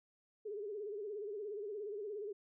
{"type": "tone with vibrato", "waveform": "sine", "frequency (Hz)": 414.6, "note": "G#4", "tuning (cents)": -3, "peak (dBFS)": -40, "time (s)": [0.45, 2.33], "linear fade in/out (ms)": 10, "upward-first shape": "sine", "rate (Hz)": 17, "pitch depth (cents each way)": 93, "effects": []}